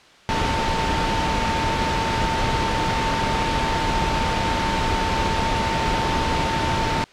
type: tone in noise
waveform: sine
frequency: 899 Hz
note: A5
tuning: 37 cents sharp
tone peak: -24 dBFS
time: 0.29-7.04 s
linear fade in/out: 0 ms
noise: pink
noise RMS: -22 dBFS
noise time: 0.29-7.04 s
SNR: -5 dB
effects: white hiss -49 dBFS RMS until 7.12 s + low-pass 4000 Hz 12 dB/octave